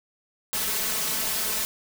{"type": "noise with comb filter", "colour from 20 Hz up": "white", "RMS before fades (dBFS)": -27, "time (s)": [0.53, 1.65], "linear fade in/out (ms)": 0, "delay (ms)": 4.6, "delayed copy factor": 0.8, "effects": []}